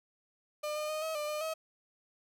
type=tone with pitch steps; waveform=35% pulse; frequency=601 / 607 / 618 / 638 / 597 / 605 / 638 Hz; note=D5 / D#5 / D#5 / D#5 / D5 / D#5 / D#5; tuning=+40 / -43 / -12 / +43 / +28 / -49 / +43 cents; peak=-32 dBFS; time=0.63-1.54 s; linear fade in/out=10 ms; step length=130 ms; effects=none